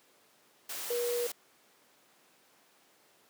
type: tone in noise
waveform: sine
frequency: 480.2 Hz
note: B4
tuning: 49 cents flat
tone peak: -29 dBFS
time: 0.9-1.27 s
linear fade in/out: 5 ms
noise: white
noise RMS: -39 dBFS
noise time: 0.69-1.32 s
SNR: +7 dB
effects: pink hiss -64 dBFS RMS until 3.29 s + high-pass 300 Hz 12 dB/octave